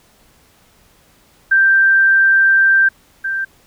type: tone pair in turn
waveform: sine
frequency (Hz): 1572 / 1572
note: G6 / G6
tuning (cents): +4 / +4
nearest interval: unison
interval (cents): 0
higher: neither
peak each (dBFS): -8 / -17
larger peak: first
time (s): 1.51-2.89 / 3.24-3.45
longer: first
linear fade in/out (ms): 10
effects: pink hiss -52 dBFS RMS until 3.66 s